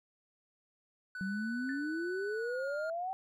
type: tone with pitch glide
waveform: triangle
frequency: 1492 to 1408.3 Hz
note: F#6 to F6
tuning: +14 to +14 cents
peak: -38 dBFS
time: 1.15-2.9 s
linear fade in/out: 2 ms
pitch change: -100 cents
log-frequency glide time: 2.29-2.76 s
type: exponential sweep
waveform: sine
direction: up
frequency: 186.1 to 775 Hz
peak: -34 dBFS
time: 1.21-3.13 s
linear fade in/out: 0 ms
type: tone with exponential decay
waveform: sine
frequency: 1760 Hz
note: A6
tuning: in tune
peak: -39 dBFS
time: 1.69-1.93 s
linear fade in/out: 1 ms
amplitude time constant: 52 ms
effects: none